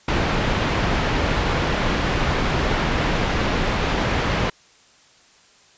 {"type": "low-pass noise", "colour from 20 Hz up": "pink", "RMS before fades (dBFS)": -21, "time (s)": [0.08, 4.5], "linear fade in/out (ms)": 5, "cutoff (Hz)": 3000, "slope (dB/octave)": 12, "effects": ["white hiss -53 dBFS RMS until 5.77 s", "resampled to 16000 Hz"]}